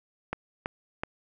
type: clicks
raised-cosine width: 0.5 ms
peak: -15 dBFS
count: 3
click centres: 0.33 / 0.659 / 1.035 s
effects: none